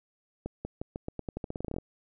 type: accelerating click train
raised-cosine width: 2 ms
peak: -21 dBFS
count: 18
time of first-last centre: 0.46-1.785 s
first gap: 190 ms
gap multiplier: 0.87
effects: none